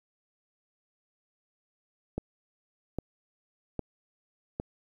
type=click train; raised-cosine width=2 ms; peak=-18 dBFS; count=4; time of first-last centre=2.18-4.599 s; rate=1.24 Hz; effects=10-bit